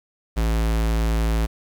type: tone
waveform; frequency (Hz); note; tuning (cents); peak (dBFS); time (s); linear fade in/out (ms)
square; 55.4; A1; +13; -19; 0.36-1.47; 20
effects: 8-bit